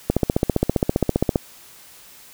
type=click train; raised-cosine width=2 ms; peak=-3 dBFS; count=20; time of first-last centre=0.1-1.358 s; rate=15.1 Hz; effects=white hiss -46 dBFS RMS until 2.33 s